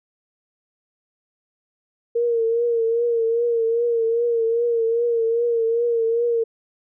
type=tone with vibrato; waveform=sine; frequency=463.9 Hz; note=A#4; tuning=8 cents flat; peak=-17 dBFS; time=2.15-6.44 s; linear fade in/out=10 ms; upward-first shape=triangle; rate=2.5 Hz; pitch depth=57 cents each way; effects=none